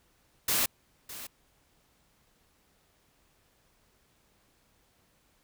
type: noise with echo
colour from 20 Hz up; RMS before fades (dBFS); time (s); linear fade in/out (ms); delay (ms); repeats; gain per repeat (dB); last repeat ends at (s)
white; -27; 0.48-0.66; 5; 610; 1; -15; 1.27
effects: pink hiss -68 dBFS RMS until 5.43 s